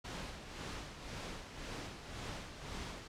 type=noise with tremolo; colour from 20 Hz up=pink; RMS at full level=-43 dBFS; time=0.04-3.08 s; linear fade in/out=10 ms; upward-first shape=sine; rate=1.9 Hz; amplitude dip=55%; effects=low-pass 6000 Hz 12 dB/octave